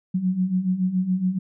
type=beating tone pair; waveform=sine; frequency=180 / 187.1 Hz; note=F#3 / F#3; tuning=-47 / +20 cents; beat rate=7.1 Hz; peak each=-26 / -21 dBFS; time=0.14-1.39 s; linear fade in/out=10 ms; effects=none